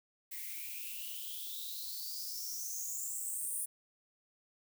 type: noise with high-pass filter sweep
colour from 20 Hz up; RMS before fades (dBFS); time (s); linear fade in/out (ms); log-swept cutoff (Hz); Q
violet; -41; 0.31-3.66; 10; 2000 to 9700; 9.9
effects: none